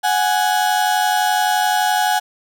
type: tone pair together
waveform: 35% pulse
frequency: 740 / 831.7 Hz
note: F#5 / G#5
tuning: 0 / +2 cents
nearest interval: major second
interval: 202 cents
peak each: -16 dBFS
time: 0.03-2.2 s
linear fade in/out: 20 ms
effects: none